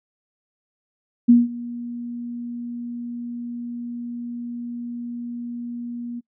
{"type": "tone with ADSR envelope", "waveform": "sine", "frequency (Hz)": 239, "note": "A#3", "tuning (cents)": 43, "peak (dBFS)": -7, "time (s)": [1.28, 6.21], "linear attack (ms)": 17, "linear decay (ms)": 180, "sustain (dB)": -21, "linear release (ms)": 25, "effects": ["noise-tail reverb RT60 0.1 s tail -24 dB re dry"]}